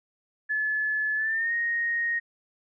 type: tone with pitch glide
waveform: sine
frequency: 1722 to 1867 Hz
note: A6 to A#6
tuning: -38 to +2 cents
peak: -24 dBFS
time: 0.49-2.2 s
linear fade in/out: 20 ms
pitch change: +140 cents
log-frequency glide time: 1.16-1.53 s
effects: none